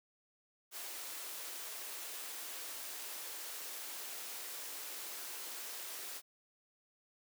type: high-pass noise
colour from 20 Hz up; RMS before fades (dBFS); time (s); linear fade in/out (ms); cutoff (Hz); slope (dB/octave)
white; -45; 0.71-6.22; 50; 310; 24
effects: none